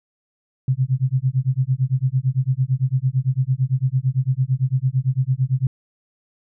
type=tone with tremolo; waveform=sine; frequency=130.4 Hz; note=C3; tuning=5 cents flat; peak=-13 dBFS; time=0.68-5.67 s; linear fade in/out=2 ms; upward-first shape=sine; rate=8.9 Hz; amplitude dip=100%; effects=none